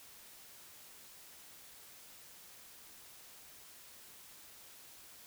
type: silence
effects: white hiss -56 dBFS RMS until 5.26 s